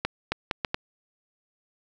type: accelerating click train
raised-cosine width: 0.3 ms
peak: -9 dBFS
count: 5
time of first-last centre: 0.05-0.744 s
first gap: 270 ms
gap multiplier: 0.71
effects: none